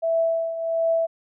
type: tone with tremolo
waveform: sine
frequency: 659.3 Hz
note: E5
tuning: in tune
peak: -17 dBFS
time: 0.02-1.07 s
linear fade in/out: 20 ms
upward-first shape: triangle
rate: 1.4 Hz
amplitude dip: 70%
effects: none